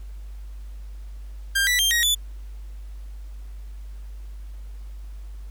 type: tone with pitch steps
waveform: sawtooth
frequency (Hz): 1595 / 1966 / 3179 / 1888 / 3475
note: G6 / B6 / G7 / A#6 / A7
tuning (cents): +30 / -8 / +24 / +22 / -22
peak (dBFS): -15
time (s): 1.55-2.15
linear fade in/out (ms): 10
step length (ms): 120
effects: added 50 Hz sine -34 dBFS peak until 5.5 s + pink hiss -58 dBFS RMS until 5.5 s